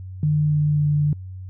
sine tone with pitch glide, 150.5 to 147.83 Hz, D3 to D3, +43 to +12 cents, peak -16 dBFS, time 0.23-1.13 s, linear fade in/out 2 ms, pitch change -31 cents, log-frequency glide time 0.51-0.87 s, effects added 93 Hz sine -32 dBFS peak until 1.49 s

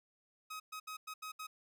sawtooth tone bursts at uneven times, 1266 Hz, D#6, 30 cents sharp, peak -39 dBFS, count 6, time 0.5-0.6 / 0.72-0.8 / 0.87-0.97 / 1.07-1.14 / 1.22-1.32 / 1.39-1.47 s, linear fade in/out 10 ms, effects none

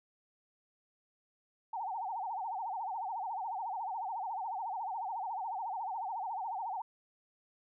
sine tone with vibrato, 830.6 Hz, G#5, in tune, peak -35 dBFS, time 1.73-6.82 s, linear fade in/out 5 ms, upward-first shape sine, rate 14 Hz, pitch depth 210 cents each way, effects none

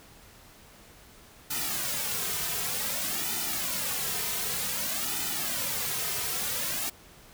white noise with flanger, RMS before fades -31 dBFS, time 1.5-6.9 s, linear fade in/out 10 ms, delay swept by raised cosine 1.8 to 3.6 ms, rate 0.54 Hz, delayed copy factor -0.9, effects pink hiss -53 dBFS RMS until 7.33 s

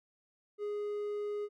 triangle tone, 414.6 Hz, G#4, 3 cents flat, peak -32 dBFS, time 0.58-1.49 s, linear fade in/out 50 ms, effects none

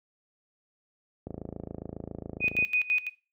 click train, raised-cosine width 2 ms, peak -23 dBFS, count 38, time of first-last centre 1.27-2.625 s, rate 27.3 Hz
sine tone with tremolo, 2489 Hz, D#7, in tune, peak -22 dBFS, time 2.4-3.1 s, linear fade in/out 50 ms, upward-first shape square, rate 6 Hz, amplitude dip 80%
effects noise-tail reverb RT60 0.3 s tail -17 dB re dry + high-pass 60 Hz 12 dB/octave

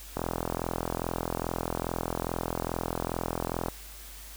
click train, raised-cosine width 1 ms, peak -15 dBFS, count 150, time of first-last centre 0.17-3.684 s, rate 42.4 Hz, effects added 50 Hz sine -46 dBFS peak until 4.36 s + white hiss -47 dBFS RMS until 4.36 s

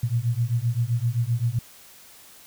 sine beating tone pair, 114.6 / 122.3 Hz, A#2 / B2, -29 / -16 cents, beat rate 7.7 Hz, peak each -24 dBFS, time 0.03-1.59 s, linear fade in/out 5 ms, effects white hiss -49 dBFS RMS until 2.46 s

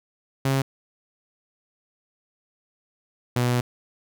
sawtooth tone pair in turn, 135.1 / 122.62 Hz, C#3 / B2, -44 / -12 cents, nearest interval major second, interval 168 cents, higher first, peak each -16 dBFS, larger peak neither, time 0.45-0.62 / 3.36-3.61 s, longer second, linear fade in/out 5 ms, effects none

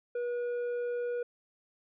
triangle tone with tanh clipping, 483.3 Hz, B4, 38 cents flat, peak -32 dBFS, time 0.15-1.23 s, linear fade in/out 5 ms, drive 10 dB, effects none

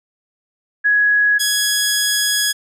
sine / 10% pulse tone pair in turn, 1672 / 1672 Hz, G#6 / G#6, +11 / +11 cents, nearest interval unison, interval 0 cents, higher neither, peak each -11 / -6 dBFS, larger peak second, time 0.84-1.39 / 1.39-2.53 s, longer second, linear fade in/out 20 ms, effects none

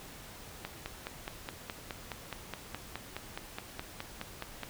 click train, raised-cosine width 0.3 ms, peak -21 dBFS, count 20, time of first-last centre 0.65-4.633 s, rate 4.77 Hz, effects pink hiss -49 dBFS RMS until 4.69 s

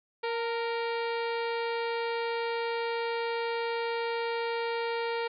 harmonic tone with a mistuned harmonic, 466.2 Hz, A#4, in tune, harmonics 1 / 2 / 3 / 4 / 5 / 6 / 7 / 8 / 9 / 10, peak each -31 / -35 / -41 / -42 / -41 / -46 / -49 / -49 / -48 / -53 dBFS, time 0.23-5.28 s, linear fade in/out 10 ms, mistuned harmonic 2, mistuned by -34 cents, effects none

